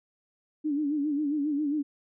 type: tone with vibrato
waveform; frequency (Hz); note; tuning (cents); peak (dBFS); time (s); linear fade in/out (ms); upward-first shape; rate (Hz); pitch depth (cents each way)
sine; 293.7; D4; 0; -25; 0.64-1.83; 20; sine; 7.4; 88
effects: none